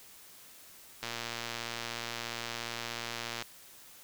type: click train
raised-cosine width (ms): 0.2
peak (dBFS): -19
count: 281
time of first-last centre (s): 1.03-3.423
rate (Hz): 117
effects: white hiss -54 dBFS RMS until 4.03 s